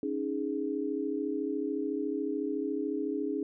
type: chord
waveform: sine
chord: C# suspended second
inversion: none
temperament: equal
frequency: 277.2 / 311.1 / 415.3 Hz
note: C#4 / D#4 / G#4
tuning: 0 / 0 / 0 cents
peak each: -34 dBFS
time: 0.03-3.43 s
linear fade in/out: 2 ms
effects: none